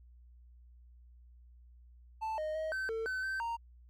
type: tone with pitch steps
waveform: triangle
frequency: 881 / 619 / 631 / 1539 / 449.6 / 1520 / 1550 / 928 Hz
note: A5 / D#5 / D#5 / G6 / A4 / F#6 / G6 / A#5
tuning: +2 / -9 / +24 / -32 / +37 / +46 / -20 / -8 cents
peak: -32 dBFS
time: 2.21-3.57 s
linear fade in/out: 20 ms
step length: 170 ms
effects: added 60 Hz sine -55 dBFS peak until 3.89 s